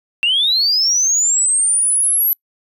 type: linear sweep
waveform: sine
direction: up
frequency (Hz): 2681 to 11840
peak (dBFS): -11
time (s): 0.23-2.33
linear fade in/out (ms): 0
effects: noise-tail reverb RT60 0.1 s tail -26 dB re dry + tanh soft clip ceiling -8 dBFS